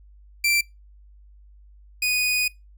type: tone pair in turn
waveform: sawtooth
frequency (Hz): 2349 / 2480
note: D7 / D#7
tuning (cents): 0 / -6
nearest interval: minor second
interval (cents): 94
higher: second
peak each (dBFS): -15 / -17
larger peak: first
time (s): 0.44-0.61 / 2.02-2.48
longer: second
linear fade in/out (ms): 5
effects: noise-tail reverb RT60 0.2 s tail -23 dB re dry + added 50 Hz sine -47 dBFS peak until 2.77 s